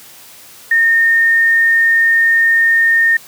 sine tone, 1830 Hz, A#6, 32 cents flat, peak -8 dBFS, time 0.71-3.17 s, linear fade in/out 5 ms, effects white hiss -39 dBFS RMS until 3.27 s + high-pass 80 Hz 12 dB/octave

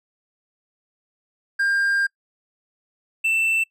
triangle tone pair in turn, 1601 / 2668 Hz, G6 / E7, +36 / +20 cents, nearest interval major sixth, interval 884 cents, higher second, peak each -16 dBFS, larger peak neither, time 1.59-2.07 / 3.24-3.64 s, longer first, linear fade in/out 10 ms, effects noise-tail reverb RT60 0.1 s tail -25 dB re dry

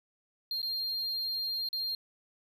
triangle tone with dropouts, 4203 Hz, C8, 7 cents sharp, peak -30 dBFS, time 0.51-1.95 s, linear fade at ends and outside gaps 2 ms, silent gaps 0.618-0.628 / 1.688-1.729 s, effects none

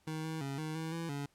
25% pulse tone with pitch steps, 157.3 / 159.4 / 137.8 / 156.2 / 160.7 / 166.3 / 142.1 Hz, D#3 / D#3 / C#3 / D#3 / E3 / E3 / C#3, +19 / +42 / -10 / +7 / -44 / +16 / +43 cents, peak -33 dBFS, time 0.07-1.26 s, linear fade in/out 5 ms, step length 170 ms, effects pink hiss -71 dBFS RMS until 1.34 s + low-pass 12000 Hz 12 dB/octave

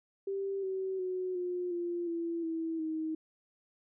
sine tone with pitch steps, 392 / 380.2 / 368.7 / 357.6 / 346.8 / 336.4 / 326.2 / 316.4 Hz, G4 / F#4 / F#4 / F4 / F4 / E4 / E4 / D#4, 0 / +47 / -6 / +41 / -12 / +35 / -18 / +29 cents, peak -32 dBFS, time 0.27-3.15 s, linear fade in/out 5 ms, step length 360 ms, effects none

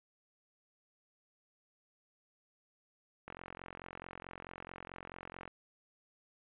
click train, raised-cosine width 0.5 ms, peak -30 dBFS, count 99, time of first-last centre 3.28-5.477 s, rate 44.6 Hz, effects resampled to 8000 Hz

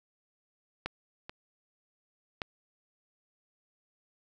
clicks, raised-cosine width 0.3 ms, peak -17 / -25 / -17 dBFS, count 3, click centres 0.86 / 1.295 / 2.418 s, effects none

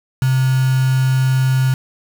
sine tone with quantisation, 130.81 Hz, C3, in tune, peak -12 dBFS, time 0.22-1.74 s, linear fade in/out 2 ms, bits 4, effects none

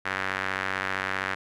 sawtooth tone with band-pass filter, 95.4 Hz, G2, 47 cents flat, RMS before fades -30 dBFS, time 0.05-1.35 s, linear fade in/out 10 ms, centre 1700 Hz, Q 2.2, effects none

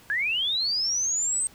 sine linear sweep, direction up, 1612 to 8380 Hz, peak -23 dBFS, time 0.1-1.47 s, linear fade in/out 0 ms, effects pink hiss -53 dBFS RMS until 1.54 s

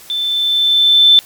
sine tone with level ramp, 3534 Hz, A7, 7 cents sharp, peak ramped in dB -16 to -3 dBFS, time 0.1-1.19 s, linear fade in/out 0 ms, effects white hiss -39 dBFS RMS until 1.25 s + MP3 96 kbps

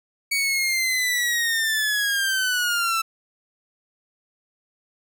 sawtooth linear sweep, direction down, 2253 to 1318.5 Hz, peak -17 dBFS, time 0.31-3.02 s, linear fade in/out 10 ms, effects none

